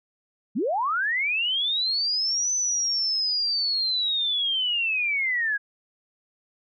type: linear two-way sweep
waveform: sine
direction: up then down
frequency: 168.8 to 6100 to 1623 Hz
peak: -22 dBFS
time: 0.55-5.58 s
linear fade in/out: 20 ms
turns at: 2.53 s
effects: none